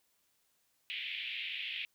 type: band-pass noise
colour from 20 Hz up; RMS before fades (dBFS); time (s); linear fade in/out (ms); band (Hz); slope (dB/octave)
pink; -40; 0.9-1.85; 0; 2200 to 3400; 48
effects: white hiss -75 dBFS RMS until 1.94 s